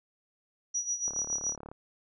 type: tone with tremolo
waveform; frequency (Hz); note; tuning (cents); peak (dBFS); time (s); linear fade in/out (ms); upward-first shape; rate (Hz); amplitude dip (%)
sine; 5820; F#8; -29; -27; 0.74-1.56; 10; sine; 7.1; 75
type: click train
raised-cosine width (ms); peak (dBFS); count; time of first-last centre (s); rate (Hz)
1; -30; 24; 1.08-1.715; 36.2
effects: none